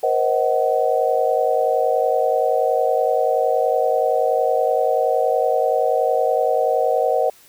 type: tone cluster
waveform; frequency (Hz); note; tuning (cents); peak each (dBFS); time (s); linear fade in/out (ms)
sine; 476.4 / 527 / 630 / 750; A#4 / C5 / D#5 / F#5; +38 / +12 / +21 / +23; -21; 0.03-7.3; 5
effects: white hiss -50 dBFS RMS until 7.48 s